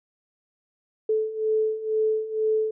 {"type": "beating tone pair", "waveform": "sine", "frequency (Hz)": [434.3, 436.4], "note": ["A4", "A4"], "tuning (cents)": [-23, -14], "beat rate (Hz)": 2.1, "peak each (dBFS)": [-27, -23], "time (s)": [1.09, 2.71], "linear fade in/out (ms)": 5, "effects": []}